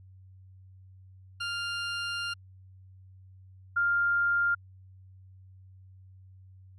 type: tone pair in turn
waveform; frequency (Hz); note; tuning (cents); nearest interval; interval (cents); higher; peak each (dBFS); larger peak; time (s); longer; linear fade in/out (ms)
20% pulse / sine; 1400 / 1400; F6 / F6; +4 / +4; unison; 0; neither; -26 / -23; second; 1.4-2.34 / 3.76-4.55; first; 10
effects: added 94 Hz sine -50 dBFS peak until 6.78 s + low-pass 7000 Hz 12 dB/octave